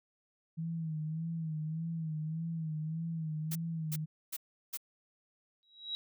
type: tone with vibrato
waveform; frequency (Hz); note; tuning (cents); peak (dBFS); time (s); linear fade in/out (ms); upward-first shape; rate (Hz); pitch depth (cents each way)
sine; 160; D#3; +49; -34; 0.57-4.06; 20; sine; 1.7; 66
type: noise bursts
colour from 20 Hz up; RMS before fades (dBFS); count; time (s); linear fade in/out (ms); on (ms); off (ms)
blue; -38; 4; 3.51-4.774; 10; 46; 360
type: tone with exponential growth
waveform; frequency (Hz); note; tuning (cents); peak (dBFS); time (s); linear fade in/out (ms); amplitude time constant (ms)
sine; 3863; B7; -39; -32; 5.63-5.95; 0; 69
effects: none